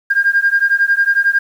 sine beating tone pair, 1604 / 1615 Hz, G6 / G#6, +39 / -49 cents, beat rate 11 Hz, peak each -13 dBFS, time 0.1-1.39 s, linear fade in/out 10 ms, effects tanh soft clip ceiling -3 dBFS + 7-bit

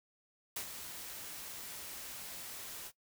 white noise with ADSR envelope, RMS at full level -38 dBFS, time 0.56-2.92 s, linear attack 5 ms, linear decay 80 ms, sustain -8 dB, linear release 56 ms, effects noise-tail reverb RT60 0.1 s tail -18 dB re dry

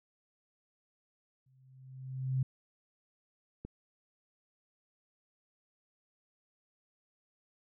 sine tone with exponential growth, 131 Hz, C3, 2 cents sharp, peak -26 dBFS, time 1.46-2.43 s, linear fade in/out 5 ms, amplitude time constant 210 ms
click, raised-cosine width 3 ms, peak -29 dBFS, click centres 3.65 s
effects none

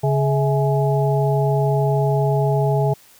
harmonic tone with a mistuned harmonic, 139.9 Hz, C#3, 16 cents sharp, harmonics 1 / 3 / 5 / 6, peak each -17 / -22 / -24 / -25 dBFS, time 0.03-2.94 s, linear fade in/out 10 ms, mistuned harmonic 5, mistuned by -120 cents, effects white hiss -50 dBFS RMS until 3.19 s

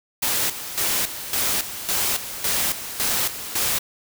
white noise with tremolo, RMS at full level -22 dBFS, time 0.22-3.79 s, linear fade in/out 10 ms, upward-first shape square, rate 1.8 Hz, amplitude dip 70%, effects none

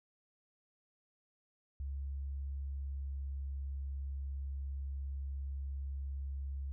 sine tone with pitch glide, 69 to 68.6 Hz, C#2 to C#2, -7 to -17 cents, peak -37 dBFS, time 1.8-6.72 s, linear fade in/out 0 ms, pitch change -10 cents, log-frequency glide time 2.6-3.23 s, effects none

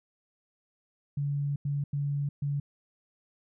sine tone bursts at uneven times, 142.7 Hz, D3, 49 cents flat, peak -27 dBFS, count 4, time 1.17-1.56 / 1.65-1.84 / 1.93-2.29 / 2.42-2.6 s, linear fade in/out 5 ms, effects none

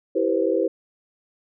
sine chord, C major seventh, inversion first, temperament equal with one note detuned, 329.6 / 392 / 483.4 / 523.3 Hz, E4 / G4 / B4 / C5, 0 / 0 / -37 / 0 cents, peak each -24 dBFS, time 0.15-0.68 s, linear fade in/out 10 ms, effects none

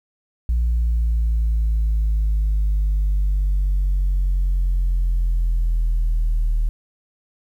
sine exponential sweep, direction down, 59 to 38.71 Hz, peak -14 dBFS, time 0.49-6.69 s, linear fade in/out 0 ms, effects tanh soft clip ceiling -14 dBFS + 9-bit

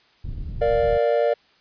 pink low-pass noise, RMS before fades -30 dBFS, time 0.24-0.98 s, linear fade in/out 10 ms, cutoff 110 Hz, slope 12 dB/octave
triangle chord, Bb major, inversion none, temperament equal, 466.2 / 587.3 / 698.5 Hz, Bb4 / D5 / F5, 0 / 0 / 0 cents, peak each -19 / -18 / -24 dBFS, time 0.61-1.34 s, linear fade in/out 10 ms
effects white hiss -58 dBFS RMS until 1.6 s + resampled to 11025 Hz

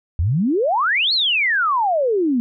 sine exponential two-way sweep, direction up then down, 74.4 to 4435 to 230 Hz, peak -15 dBFS, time 0.19-2.4 s, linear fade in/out 0 ms, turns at 1.13 s, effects none

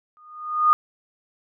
sine tone with exponential growth, 1228 Hz, D#6, 23 cents flat, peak -10 dBFS, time 0.17-0.73 s, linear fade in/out 0 ms, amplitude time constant 120 ms, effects none

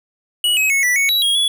square tone with pitch steps, 2924 / 2553 / 2197 / 1967 / 2218 / 3902 / 3279 / 3390 Hz, F#7 / D#7 / C#7 / B6 / C#7 / B7 / G#7 / G#7, -21 / +44 / -16 / -7 / 0 / -22 / -23 / +35 cents, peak -14 dBFS, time 0.44-1.48 s, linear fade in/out 2 ms, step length 130 ms, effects none

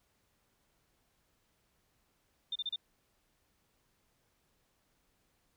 sine tone bursts, 3600 Hz, A7, 39 cents sharp, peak -33 dBFS, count 4, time 2.52-2.76 s, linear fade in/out 5 ms, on 36 ms, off 32 ms, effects pink hiss -75 dBFS RMS until 5.56 s

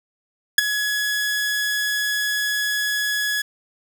sawtooth tone with ADSR envelope, 1686 Hz, G#6, 26 cents sharp, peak -3 dBFS, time 0.58-3.42 s, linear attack 4 ms, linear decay 14 ms, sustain -14 dB, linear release 7 ms, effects 7-bit

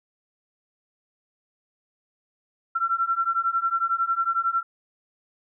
sine beating tone pair, 1349 / 1360 Hz, E6 / F6, +40 / -46 cents, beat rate 11 Hz, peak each -25 / -24 dBFS, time 2.75-4.63 s, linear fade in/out 10 ms, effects none

